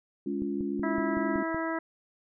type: chord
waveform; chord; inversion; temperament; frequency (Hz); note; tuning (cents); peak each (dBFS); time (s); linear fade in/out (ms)
sine; Db major; second; equal with one note detuned; 207.7 / 281.7 / 349.2; Ab3 / Db4 / F4; 0 / +28 / 0; -34 / -32 / -34; 0.26-1.43; 5
type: click train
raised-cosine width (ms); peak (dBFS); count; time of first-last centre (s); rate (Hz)
3; -26; 7; 0.42-1.546; 5.33
type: harmonic tone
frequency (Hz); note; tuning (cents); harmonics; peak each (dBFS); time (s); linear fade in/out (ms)
326.1; E4; -19; 1 / 2 / 3 / 4 / 5 / 6; -32 / -35 / -37 / -38 / -39 / -40; 0.83-1.79; 5
effects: none